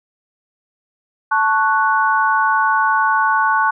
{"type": "chord", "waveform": "sine", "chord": "F# minor", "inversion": "first", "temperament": "equal", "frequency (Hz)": [880, 1108.7, 1480], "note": ["A5", "C#6", "F#6"], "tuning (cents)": [0, 0, 0], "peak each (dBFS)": -17, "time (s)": [1.31, 3.71], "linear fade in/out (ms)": 10, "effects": []}